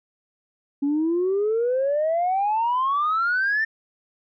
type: exponential sweep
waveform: sine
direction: up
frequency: 277.2 to 1810 Hz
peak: -18 dBFS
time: 0.82-3.65 s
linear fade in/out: 10 ms
effects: tanh soft clip ceiling -16 dBFS